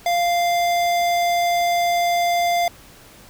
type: tone with notch filter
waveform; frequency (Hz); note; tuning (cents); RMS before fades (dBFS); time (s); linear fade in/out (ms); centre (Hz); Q
square; 696; F5; -6; -19; 0.06-2.68; 2; 9700; 1.9
effects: pink hiss -46 dBFS RMS until 3.29 s